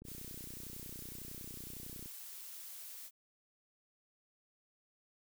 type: click train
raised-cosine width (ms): 3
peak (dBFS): -38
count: 64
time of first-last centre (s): 0.02-2.059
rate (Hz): 30.9
type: noise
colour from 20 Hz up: blue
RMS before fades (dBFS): -49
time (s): 0.04-3.11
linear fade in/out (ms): 50
effects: none